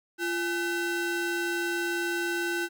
square ring-modulated tone, 587.3 Hz, D5, in tune, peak -25 dBFS, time 0.18-2.69 s, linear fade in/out 50 ms, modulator 932 Hz, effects none

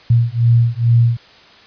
sine beating tone pair, 116.54 / 118.84 Hz, A#2 / A#2, 0 / +34 cents, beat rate 2.3 Hz, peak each -13 dBFS, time 0.1-1.17 s, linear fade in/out 5 ms, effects white hiss -44 dBFS RMS until 1.66 s + resampled to 11025 Hz

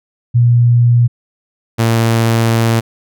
sine / sawtooth tone pair in turn, 119.9 / 114.42 Hz, A#2 / A#2, +49 / -32 cents, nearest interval minor second, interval 81 cents, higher first, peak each -6 dBFS, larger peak neither, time 0.34-1.08 / 1.78-2.81 s, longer second, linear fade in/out 20 ms, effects none

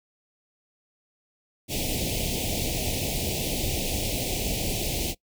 pink band-stop noise, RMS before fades -28 dBFS, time 1.68-5.15 s, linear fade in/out 50 ms, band 760 to 2300 Hz, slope 48 dB/octave, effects noise-tail reverb RT60 0.1 s tail -21 dB re dry

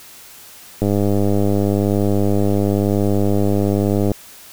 click train, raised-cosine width 2 ms, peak -5 dBFS, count 334, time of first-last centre 0.82-4.117 s, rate 101 Hz, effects white hiss -41 dBFS RMS until 4.52 s

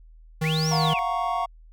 square tone, 157.9 Hz, D#3, 26 cents sharp, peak -23 dBFS, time 0.41-0.94 s, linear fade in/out 10 ms
sine linear two-way sweep, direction up then down, 1864.7 to 5850 to 2189 Hz, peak -27 dBFS, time 0.44-0.99 s, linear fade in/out 0 ms, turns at 0.69 s
triangle chord, Gb major seventh, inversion third, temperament equal, 698.5 / 740 / 932.3 / 1108.7 Hz, F5 / Gb5 / Bb5 / Db6, 0 / 0 / 0 / 0 cents, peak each -26 / -28 / -29 / -26 dBFS, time 0.71-1.46 s, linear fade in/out 10 ms
effects added 40 Hz sine -46 dBFS peak until 1.72 s

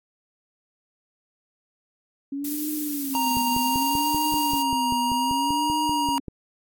sine tone with vibrato, 274.2 Hz, C#4, 19 cents flat, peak -27 dBFS, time 2.32-6.2 s, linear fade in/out 5 ms, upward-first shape sine, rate 0.65 Hz, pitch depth 170 cents each way
violet noise, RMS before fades -31 dBFS, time 2.44-4.63 s, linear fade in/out 10 ms
square tone with pitch glide, 932.3 to 949.1 Hz, A#5 to A#5, 0 to +31 cents, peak -23 dBFS, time 3.15-6.18 s, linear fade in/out 0 ms, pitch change +31 cents, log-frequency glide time 3.43-5.55 s
click train, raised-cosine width 3 ms, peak -20 dBFS, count 16, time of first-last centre 3.37-6.283 s, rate 5.15 Hz
effects AAC 64 kbps

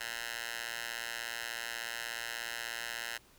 10% pulse tone with high-pass filter, 116.54 Hz, A#2, in tune, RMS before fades -40 dBFS, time 0-3.18 s, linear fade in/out 10 ms, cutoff 1600 Hz, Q 1.2, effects pink hiss -62 dBFS RMS until 3.38 s

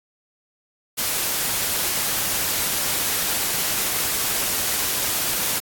white noise, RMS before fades -23 dBFS, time 0.97-5.6 s, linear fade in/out 20 ms, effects AAC 64 kbps

